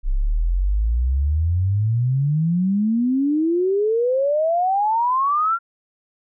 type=exponential sweep; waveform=sine; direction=up; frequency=31.17 to 1396.9 Hz; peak=-16 dBFS; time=0.03-5.59 s; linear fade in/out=50 ms; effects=none